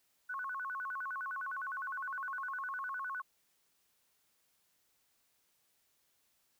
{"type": "tone with vibrato", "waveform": "sine", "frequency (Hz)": 1274, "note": "D#6", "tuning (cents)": 41, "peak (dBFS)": -37, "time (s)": [0.29, 3.22], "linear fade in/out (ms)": 10, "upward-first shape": "square", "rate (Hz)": 9.8, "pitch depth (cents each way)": 270, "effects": ["white hiss -75 dBFS RMS until 6.59 s"]}